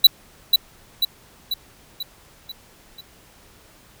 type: tone with echo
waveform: square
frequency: 3951 Hz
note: B7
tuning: in tune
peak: -6 dBFS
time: 0.04-0.07 s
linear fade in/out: 5 ms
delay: 490 ms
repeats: 6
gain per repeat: -5 dB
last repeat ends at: 3.01 s
effects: pink hiss -51 dBFS RMS until 4 s